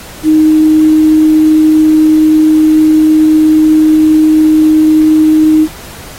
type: tone with quantisation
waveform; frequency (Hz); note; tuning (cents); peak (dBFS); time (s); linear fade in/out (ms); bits
sine; 311.1; D#4; 0; -3; 0.23-5.68; 50; 5
effects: pink hiss -30 dBFS RMS until 6.18 s + AAC 48 kbps